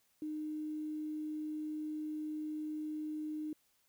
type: tone with quantisation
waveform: sine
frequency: 306.5 Hz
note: D#4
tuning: 26 cents flat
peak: -37 dBFS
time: 0.22-3.53 s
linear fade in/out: 2 ms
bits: 11
effects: white hiss -74 dBFS RMS until 3.88 s